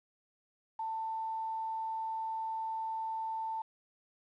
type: tone with quantisation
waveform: sine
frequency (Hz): 890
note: A5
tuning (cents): +20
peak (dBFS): -34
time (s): 0.79-3.62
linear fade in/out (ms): 5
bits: 9
effects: low-pass 3000 Hz 12 dB/octave